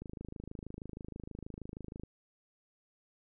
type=click train; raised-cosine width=3 ms; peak=-30 dBFS; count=54; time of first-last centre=0.02-2.035 s; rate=26.3 Hz; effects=none